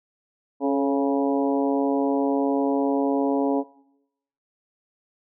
harmonic tone with a mistuned harmonic, 138.59 Hz, C#3, in tune, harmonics 2 / 3 / 4 / 5 / 6 / 7, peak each -22 / -26 / -28 / -30 / -32 / -33 dBFS, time 0.6-3.64 s, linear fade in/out 50 ms, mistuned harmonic 3, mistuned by +44 cents, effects noise-tail reverb RT60 0.8 s tail -20 dB re dry

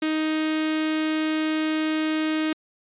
sawtooth tone with notch filter, 312.3 Hz, D#4, 7 cents sharp, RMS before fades -24 dBFS, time 0.02-2.53 s, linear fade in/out 5 ms, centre 800 Hz, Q 0.96, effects resampled to 8000 Hz

